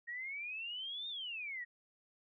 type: exponential two-way sweep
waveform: sine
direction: up then down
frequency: 1864.7 to 3687 to 1864.7 Hz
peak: -40 dBFS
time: 0.07-1.65 s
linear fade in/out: 20 ms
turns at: 1.08 s
effects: none